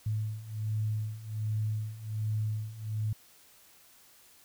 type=beating tone pair; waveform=sine; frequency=107.1 / 108.4 Hz; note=A2 / A2; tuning=-46 / -25 cents; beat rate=1.3 Hz; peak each=-35 / -32 dBFS; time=0.06-3.13 s; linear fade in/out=5 ms; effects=white hiss -59 dBFS RMS until 4.44 s